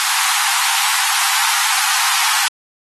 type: high-pass noise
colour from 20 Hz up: pink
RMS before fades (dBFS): -17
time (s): 0-2.48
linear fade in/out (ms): 0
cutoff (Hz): 780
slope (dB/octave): 96
effects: AAC 32 kbps